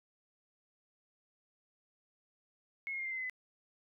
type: tone with pitch steps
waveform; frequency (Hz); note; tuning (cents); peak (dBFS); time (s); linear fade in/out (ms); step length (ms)
sine; 2176 / 2149 / 2121 / 2095 / 2068 / 2042 / 2016; C#7 / C7 / C7 / C7 / C7 / C7 / B6; -33 / +46 / +23 / +2 / -21 / -43 / +35; -36; 2.87-3.297; 0; 61
effects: none